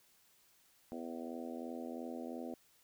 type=harmonic tone with a mistuned harmonic; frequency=82.9 Hz; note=E2; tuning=10 cents sharp; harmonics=3 / 4 / 5 / 6 / 7 / 8 / 9; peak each=-44 / -48 / -52 / -50 / -52 / -52 / -54 dBFS; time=0.92-2.54 s; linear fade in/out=0 ms; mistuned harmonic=9; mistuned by=+17 cents; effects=white hiss -69 dBFS RMS until 2.83 s